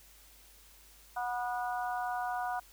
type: harmonic tone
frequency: 244 Hz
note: B3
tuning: 21 cents flat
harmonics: 3 / 4 / 5 / 6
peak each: -34 / -39 / -43 / -41 dBFS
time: 1.16-2.6 s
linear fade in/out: 10 ms
effects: added 50 Hz sine -61 dBFS peak until 2.72 s + white hiss -59 dBFS RMS until 2.72 s